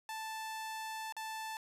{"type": "tone with dropouts", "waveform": "sawtooth", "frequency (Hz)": 880, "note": "A5", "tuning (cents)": 0, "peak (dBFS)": -36, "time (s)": [0.09, 1.57], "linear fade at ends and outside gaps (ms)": 1, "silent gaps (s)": [1.124, 1.166], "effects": ["resampled to 32000 Hz"]}